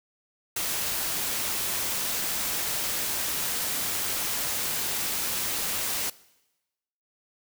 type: noise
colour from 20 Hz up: white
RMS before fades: -29 dBFS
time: 0.56-6.1 s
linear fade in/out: 5 ms
effects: noise-tail reverb RT60 1.0 s tail -21 dB re dry